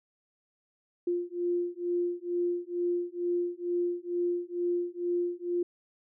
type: beating tone pair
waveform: sine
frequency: 349.5 / 351.7 Hz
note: F4 / F4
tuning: +1 / +12 cents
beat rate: 2.2 Hz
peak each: -31 dBFS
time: 1.07-5.63 s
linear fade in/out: 5 ms
effects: none